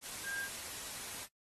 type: tone in noise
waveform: sine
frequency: 1606 Hz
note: G6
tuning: 41 cents sharp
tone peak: -38 dBFS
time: 0.23-0.49 s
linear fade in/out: 50 ms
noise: white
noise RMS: -44 dBFS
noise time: 0.01-1.28 s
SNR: +3 dB
effects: noise-tail reverb RT60 0.1 s tail -19 dB re dry + AAC 32 kbps